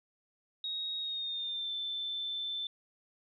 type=tone with pitch glide; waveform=sine; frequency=3769 to 3537 Hz; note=A#7 to A7; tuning=+18 to +8 cents; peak=-34 dBFS; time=0.64-2.67 s; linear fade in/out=2 ms; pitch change=-110 cents; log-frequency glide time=0.99-1.73 s; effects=none